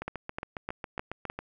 two click trains, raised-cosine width 0.5 ms, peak -20 / -18 dBFS, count 11 / 5, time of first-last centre 0.02-1.39 / 0.08-1.3 s, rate 7.3 / 3.28 Hz, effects none

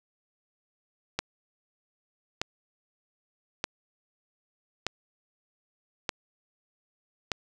click train, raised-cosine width 0.2 ms, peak -10 dBFS, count 6, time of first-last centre 1.19-7.317 s, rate 0.816 Hz, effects none

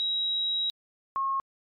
sine tone pair in turn, 3842 / 1083.4 Hz, B7 / C#6, -48 / -40 cents, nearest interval octave + minor seventh, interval 2192 cents, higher first, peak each -25 dBFS, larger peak neither, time 0-0.7 / 1.16-1.4 s, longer first, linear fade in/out 0 ms, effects MP3 96 kbps

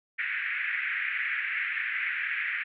white band-pass noise, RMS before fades -31 dBFS, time 0.18-2.64 s, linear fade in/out 20 ms, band 1600 to 2300 Hz, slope 48 dB/octave, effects none

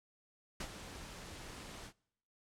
pink noise with ADSR envelope, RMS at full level -40 dBFS, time 0.6-1.93 s, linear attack 5 ms, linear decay 67 ms, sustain -9 dB, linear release 74 ms, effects noise-tail reverb RT60 0.8 s tail -26 dB re dry + low-pass 9000 Hz 12 dB/octave

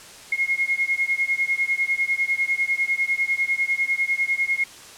sine beating tone pair, 2149 / 2159 Hz, C7 / C#7, +46 / -46 cents, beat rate 10 Hz, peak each -23 dBFS, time 0.32-4.64 s, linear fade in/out 5 ms, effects white hiss -43 dBFS RMS until 4.97 s + low-pass 9000 Hz 12 dB/octave

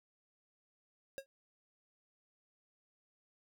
square tone with exponential decay, 543 Hz, C#5, 36 cents flat, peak -37 dBFS, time 1.18-1.26 s, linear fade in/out 0 ms, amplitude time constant 16 ms, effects none

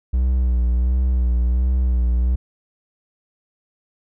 triangle tone with vibrato, 61.74 Hz, B1, in tune, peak -13 dBFS, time 0.13-2.36 s, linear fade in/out 10 ms, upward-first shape sine, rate 1.4 Hz, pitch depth 52 cents each way, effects none

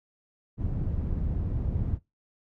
white low-pass noise, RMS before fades -29 dBFS, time 0.57-1.99 s, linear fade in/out 50 ms, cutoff 100 Hz, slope 12 dB/octave, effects noise-tail reverb RT60 0.2 s tail -19 dB re dry

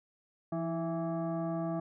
sine tone with frequency modulation, 168.5 Hz, E3, 38 cents sharp, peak -31 dBFS, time 0.52-1.8 s, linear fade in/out 5 ms, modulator 495 Hz, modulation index 1.3, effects none

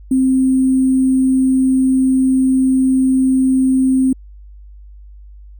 sine tone with sample-and-hold, 261.6 Hz, C4, in tune, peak -10 dBFS, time 0.11-4.13 s, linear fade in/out 5 ms, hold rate 8820 Hz, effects added 50 Hz sine -35 dBFS peak until 5.59 s

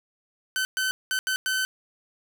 sawtooth tone bursts at uneven times, 1525 Hz, G6, 48 cents flat, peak -20 dBFS, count 5, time 0.56-0.65 / 0.77-0.91 / 1.11-1.19 / 1.27-1.36 / 1.46-1.65 s, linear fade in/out 0 ms, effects none

